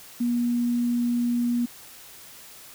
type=tone; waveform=sine; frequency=240 Hz; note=B3; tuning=49 cents flat; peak=-21 dBFS; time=0.2-1.66 s; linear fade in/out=10 ms; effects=white hiss -46 dBFS RMS until 2.74 s